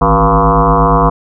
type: tone with frequency modulation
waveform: sine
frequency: 587.3 Hz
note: D5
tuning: in tune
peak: -6 dBFS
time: 0.01-1.1 s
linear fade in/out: 10 ms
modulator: 106 Hz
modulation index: 5.6
effects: none